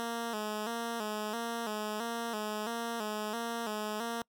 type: tone with vibrato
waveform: 10% pulse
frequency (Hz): 222.2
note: A3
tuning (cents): +17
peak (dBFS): -26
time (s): 0-4.22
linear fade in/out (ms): 0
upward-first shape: square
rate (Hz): 1.5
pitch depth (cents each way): 79
effects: noise-tail reverb RT60 0.1 s tail -26 dB re dry